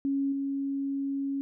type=tone with level steps; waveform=sine; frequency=276 Hz; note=C#4; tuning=7 cents flat; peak=-25 / -28 dBFS; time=0.05-1.41 s; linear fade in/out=0 ms; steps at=0.32 s; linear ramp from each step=5 ms; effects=none